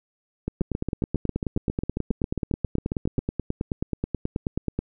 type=two click trains; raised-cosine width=3 ms; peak=-12 / -13 dBFS; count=40 / 21; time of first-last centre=0.61-4.79 / 0.48-3.19 s; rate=9.33 / 7.38 Hz; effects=none